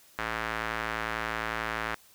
square tone with band-pass filter, 55.6 Hz, A1, 19 cents sharp, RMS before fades -33 dBFS, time 0.18-1.95 s, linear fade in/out 5 ms, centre 1600 Hz, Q 1.6, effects white hiss -58 dBFS RMS until 2.14 s

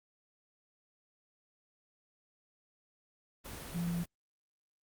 sine tone in noise, 171.6 Hz, F3, 30 cents flat, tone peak -32 dBFS, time 3.74-4.04 s, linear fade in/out 20 ms, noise pink, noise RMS -45 dBFS, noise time 3.44-4.06 s, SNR +10 dB, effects Opus 24 kbps

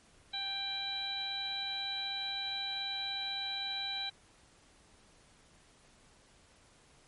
harmonic tone, 788 Hz, G5, 9 cents sharp, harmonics 1 / 2 / 3 / 4 / 5, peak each -45 / -46 / -45 / -45 / -36 dBFS, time 0.33-4.1 s, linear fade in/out 10 ms, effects pink hiss -63 dBFS RMS until 7.07 s + MP3 48 kbps

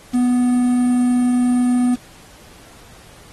triangle tone with quantisation, 246.9 Hz, B3, in tune, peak -11 dBFS, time 0.13-1.96 s, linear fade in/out 20 ms, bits 6, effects pink hiss -45 dBFS RMS until 3.32 s + AAC 32 kbps

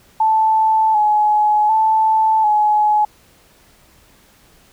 sine tone with vibrato, 861 Hz, A5, 38 cents flat, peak -11 dBFS, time 0.2-3.05 s, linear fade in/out 5 ms, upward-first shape square, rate 0.67 Hz, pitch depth 33 cents each way, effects pink hiss -51 dBFS RMS until 4.72 s

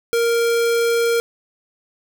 square tone, 466.2 Hz, A#4, in tune, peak -16 dBFS, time 0.13-1.2 s, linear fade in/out 0 ms, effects none

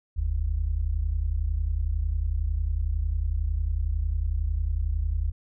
sine tone pair together, 45.49 / 76.5 Hz, F#1 / D#2, -29 / -29 cents, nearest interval major sixth, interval 900 cents, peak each -26 dBFS, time 0.16-5.32 s, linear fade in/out 20 ms, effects none

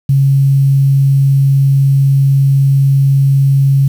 sine tone with quantisation, 137.3 Hz, C#3, 16 cents flat, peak -6 dBFS, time 0.09-3.88 s, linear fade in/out 5 ms, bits 6, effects none

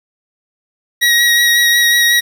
25% pulse tone with vibrato, 1900 Hz, A#6, 33 cents sharp, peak -5 dBFS, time 1.01-2.21 s, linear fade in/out 20 ms, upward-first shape sine, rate 5.5 Hz, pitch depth 15 cents each way, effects 7-bit

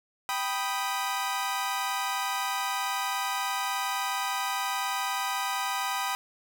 sawtooth chord, G augmented, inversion none, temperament equal, 784 / 987.8 / 1244.5 Hz, G5 / B5 / D#6, 0 / 0 / 0 cents, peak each -29 / -28 / -30 dBFS, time 0.29-6.15 s, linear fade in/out 0 ms, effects none

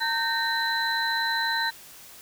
sine tone cluster, 914 / 1551 / 1836 / 4024 Hz, A#5 / G6 / A#6 / B7, -34 / -19 / -27 / +32 cents, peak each -29 dBFS, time 0-1.71 s, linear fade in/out 20 ms, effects white hiss -47 dBFS RMS until 2.21 s

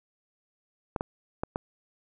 clicks, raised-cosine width 1 ms, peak -15 dBFS, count 4, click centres 0.962 / 1.009 / 1.435 / 1.559 s, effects none

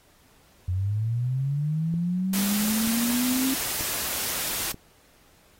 sine linear sweep, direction up, 88.3 to 268 Hz, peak -23 dBFS, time 0.68-3.54 s, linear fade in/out 5 ms
click train, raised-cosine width 3 ms, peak -26 dBFS, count 4, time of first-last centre 1.94-4.744 s, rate 1.07 Hz
white noise, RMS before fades -29 dBFS, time 2.33-4.72 s, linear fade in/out 5 ms
effects pink hiss -59 dBFS RMS until 5.59 s + AAC 48 kbps

